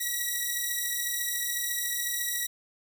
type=beating tone pair; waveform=5% pulse; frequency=1918 / 1932 Hz; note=A#6 / B6; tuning=+49 / -39 cents; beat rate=14 Hz; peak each=-22 / -20 dBFS; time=0-2.47 s; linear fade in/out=10 ms; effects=none